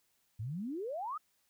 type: exponential sweep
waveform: sine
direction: up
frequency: 99.1 to 1318 Hz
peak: -36 dBFS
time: 0.39-1.18 s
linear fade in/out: 10 ms
effects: white hiss -75 dBFS RMS until 1.49 s